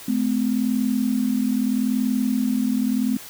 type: tone pair together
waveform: sine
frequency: 214.9 / 255.7 Hz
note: A3 / C4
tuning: -41 / -40 cents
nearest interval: minor third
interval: 301 cents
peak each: -22 / -21 dBFS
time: 0.08-3.17 s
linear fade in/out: 5 ms
effects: white hiss -40 dBFS RMS until 3.29 s